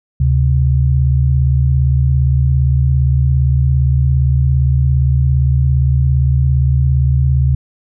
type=tone pair together; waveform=sine; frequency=73.8 / 131.27 Hz; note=D2 / C3; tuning=+9 / +6 cents; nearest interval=minor seventh; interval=997 cents; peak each=-12 dBFS; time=0.2-7.55 s; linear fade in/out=5 ms; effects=none